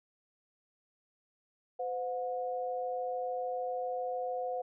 sine tone pair together, 510 / 723.1 Hz, C5 / F#5, -44 / -40 cents, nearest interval tritone, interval 604 cents, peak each -35 / -36 dBFS, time 1.79-4.62 s, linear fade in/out 10 ms, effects none

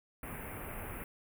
pink band-stop noise, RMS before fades -43 dBFS, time 0.23-1.04 s, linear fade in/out 2 ms, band 2600 to 10000 Hz, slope 48 dB/octave, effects none

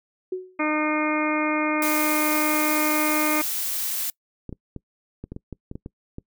sine tone with exponential decay, 370 Hz, F#4, in tune, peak -22 dBFS, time 0.32-0.6 s, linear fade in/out 5 ms, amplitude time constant 59 ms
harmonic tone, 305 Hz, D#4, 34 cents flat, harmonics 1 / 2 / 3 / 4 / 5 / 6 / 7 / 8, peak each -24 / -29 / -31 / -29 / -36 / -38 / -29 / -31 dBFS, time 0.59-3.42 s, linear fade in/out 10 ms
blue noise, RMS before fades -27 dBFS, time 1.82-4.1 s, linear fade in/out 2 ms
clicks, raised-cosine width 3 ms, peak -21 dBFS, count 11, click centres 4.493 / 4.527 / 4.763 / 5.24 / 5.32 / 5.364 / 5.527 / 5.714 / 5.755 / 5.861 / 6.184 s
effects noise-tail reverb RT60 0.1 s tail -24 dB re dry

